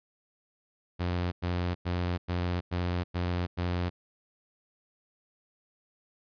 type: tone bursts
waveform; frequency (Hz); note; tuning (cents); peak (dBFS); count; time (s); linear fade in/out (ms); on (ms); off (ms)
sawtooth; 88.5; F2; +23; -24; 7; 0.99-3.9; 20; 330; 100
effects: resampled to 11025 Hz